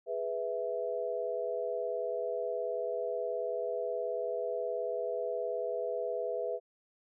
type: chord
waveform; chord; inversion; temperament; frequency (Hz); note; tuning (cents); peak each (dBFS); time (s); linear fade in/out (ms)
sine; E major; first; equal; 415.3 / 493.9 / 659.3; G#4 / B4 / E5; 0 / 0 / 0; -38 / -35 / -36; 0.06-6.6; 50
effects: none